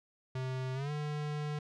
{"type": "tone with pitch glide", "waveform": "square", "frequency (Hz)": [129.8, 149.1], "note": ["C3", "D3"], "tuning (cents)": [-13, 27], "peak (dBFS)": -35, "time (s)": [0.35, 1.59], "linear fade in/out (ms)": 5, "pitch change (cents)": 240, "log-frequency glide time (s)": [0.74, 0.91], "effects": ["low-pass 5000 Hz 12 dB/octave"]}